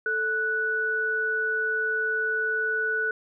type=tone pair together; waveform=sine; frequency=439.7 / 1480 Hz; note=A4 / F#6; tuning=-1 / 0 cents; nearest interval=octave + major sixth; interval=2101 cents; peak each=-31 / -24 dBFS; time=0.06-3.11 s; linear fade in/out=2 ms; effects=none